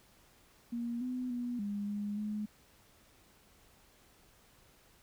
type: tone with pitch steps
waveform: sine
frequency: 236.3 / 251.9 / 243 / 203.7 / 205.7 / 210.9 Hz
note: A#3 / B3 / B3 / G#3 / G#3 / G#3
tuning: +24 / +34 / -28 / -33 / -16 / +27 cents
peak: -34 dBFS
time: 0.72-2.46 s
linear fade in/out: 10 ms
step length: 290 ms
effects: pink hiss -64 dBFS RMS until 5.02 s